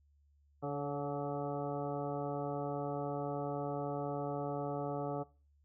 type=harmonic tone with a mistuned harmonic; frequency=143.8 Hz; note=D3; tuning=36 cents flat; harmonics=1 / 2 / 3 / 4 / 5 / 6 / 8 / 9; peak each=-41 / -42 / -42 / -42 / -43 / -48 / -49 / -51 dBFS; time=0.62-5.24 s; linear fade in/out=20 ms; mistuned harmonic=4; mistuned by=-30 cents; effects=noise-tail reverb RT60 0.4 s tail -23 dB re dry + added 72 Hz sine -66 dBFS peak until 5.64 s